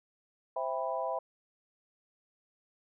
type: chord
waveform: sine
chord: C major seventh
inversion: none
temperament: equal with one note detuned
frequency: 523.3 / 659.3 / 794.5 / 987.8 Hz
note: C5 / E5 / G5 / B5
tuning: 0 / 0 / +23 / 0 cents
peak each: -37 / -35 / -38 / -37 dBFS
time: 0.56-1.19 s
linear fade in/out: 5 ms
effects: none